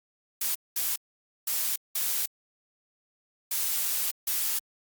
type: noise bursts at uneven times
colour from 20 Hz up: blue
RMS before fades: -28 dBFS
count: 6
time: 0.41-0.55 / 0.76-0.96 / 1.47-1.76 / 1.95-2.26 / 3.51-4.11 / 4.27-4.59 s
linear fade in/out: 5 ms
effects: Opus 48 kbps